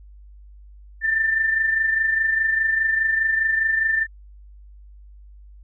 sine tone pair together, 1782.1 / 1807 Hz, A6 / A6, +22 / +46 cents, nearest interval unison, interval 24 cents, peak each -18 / -27 dBFS, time 1.01-4.07 s, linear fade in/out 50 ms, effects added 50 Hz sine -42 dBFS peak until 5.63 s

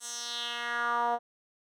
10% pulse tone with band-pass filter sweep, 238 Hz, A#3, 36 cents sharp, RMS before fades -32 dBFS, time 0-1.19 s, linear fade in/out 50 ms, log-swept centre 8100 to 690 Hz, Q 2.9, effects none

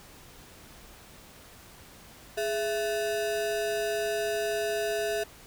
square ring-modulated tone, 542 Hz, C#5, 39 cents flat, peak -25 dBFS, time 2.37-5.24 s, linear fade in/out 10 ms, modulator 125 Hz, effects pink hiss -51 dBFS RMS until 5.46 s

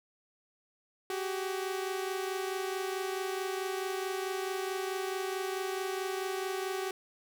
sawtooth tone pair together, 377.4 / 402 Hz, F#4 / G4, +34 / +44 cents, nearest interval minor second, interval 110 cents, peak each -30 / -35 dBFS, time 1.1-6.91 s, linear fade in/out 2 ms, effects none

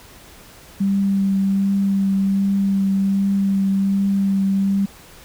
sine tone with vibrato, 196 Hz, G3, in tune, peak -15 dBFS, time 0.8-4.86 s, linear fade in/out 10 ms, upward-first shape triangle, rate 1.3 Hz, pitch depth 15 cents each way, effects pink hiss -44 dBFS RMS until 5.24 s

